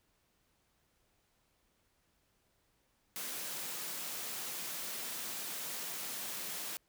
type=high-pass noise; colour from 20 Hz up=white; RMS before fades=-41 dBFS; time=3.16-6.77 s; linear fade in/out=0 ms; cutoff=130 Hz; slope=96 dB/octave; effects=pink hiss -75 dBFS RMS until 6.88 s